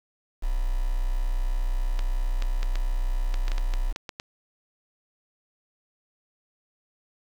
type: tone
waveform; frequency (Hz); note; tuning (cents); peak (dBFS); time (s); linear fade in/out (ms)
sine; 31.49; B0; +35; -22; 0.42-3.93; 20
type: clicks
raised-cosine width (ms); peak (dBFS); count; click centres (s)
0.2; -17; 12; 1.992 / 2.423 / 2.63 / 2.756 / 3.342 / 3.481 / 3.518 / 3.581 / 3.738 / 3.961 / 4.092 / 4.199
effects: 7-bit